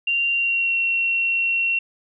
sine tone with pitch glide, 2772 to 2729 Hz, F7 to F7, -14 to -41 cents, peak -18 dBFS, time 0.07-1.79 s, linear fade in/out 5 ms, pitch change -27 cents, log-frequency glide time 0.32-0.76 s, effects none

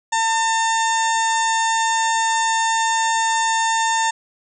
harmonic tone with a mistuned harmonic, 901 Hz, A5, 41 cents sharp, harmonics 1 / 2 / 3 / 4 / 5 / 6 / 7 / 8 / 9, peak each -18 / -23 / -33 / -29 / -37 / -36 / -29 / -29 / -35 dBFS, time 0.12-4.11 s, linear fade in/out 10 ms, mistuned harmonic 7, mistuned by +88 cents, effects none

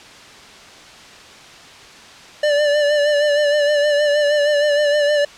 square tone with vibrato, 587.3 Hz, D5, in tune, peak -14 dBFS, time 2.43-5.25 s, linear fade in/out 5 ms, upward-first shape sine, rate 6.4 Hz, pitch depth 38 cents each way, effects white hiss -40 dBFS RMS until 5.37 s + low-pass 5000 Hz 12 dB/octave

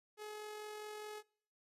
sawtooth tone with amplitude modulation, 423.6 Hz, G#4, 34 cents sharp, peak -40 dBFS, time 0.17-1.23 s, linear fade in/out 50 ms, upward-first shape sine, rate 44.9 Hz, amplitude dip 30%, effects noise-tail reverb RT60 0.6 s tail -25 dB re dry + resampled to 32000 Hz

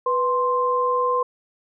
sine tone pair together, 493.9 / 1046.5 Hz, B4 / C6, 0 / 0 cents, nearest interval octave + minor second, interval 1300 cents, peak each -22 / -20 dBFS, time 0.06-1.23 s, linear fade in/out 5 ms, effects none

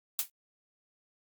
blue noise with exponential decay, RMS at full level -25 dBFS, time 0.19-0.3 s, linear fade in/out 1 ms, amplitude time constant 22 ms, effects Opus 48 kbps

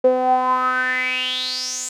sawtooth tone with band-pass filter sweep, 254.4 Hz, C4, 48 cents flat, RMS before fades -20 dBFS, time 0.04-1.89 s, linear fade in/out 5 ms, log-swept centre 510 to 7600 Hz, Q 8.6, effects none

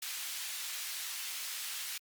pink high-pass noise, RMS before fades -40 dBFS, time 0.02-1.98 s, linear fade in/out 5 ms, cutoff 2400 Hz, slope 12 dB/octave, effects Opus 48 kbps

